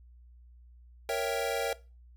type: chord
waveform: square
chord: A# diminished seventh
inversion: none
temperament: equal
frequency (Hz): 466.2 / 554.4 / 659.3 / 784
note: A#4 / C#5 / E5 / G5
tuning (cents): 0 / 0 / 0 / 0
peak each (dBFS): -34 / -35 / -36 / -37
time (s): 1.09-1.73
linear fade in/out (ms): 2
effects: noise-tail reverb RT60 0.3 s tail -19 dB re dry + added 60 Hz sine -52 dBFS peak until 2.16 s